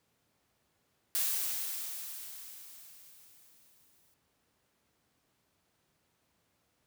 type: noise with exponential decay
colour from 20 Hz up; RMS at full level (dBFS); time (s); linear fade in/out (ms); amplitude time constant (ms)
blue; -30; 1.15-4.14; 0; 650
effects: pink hiss -75 dBFS RMS until 6.86 s + high-pass 80 Hz 12 dB/octave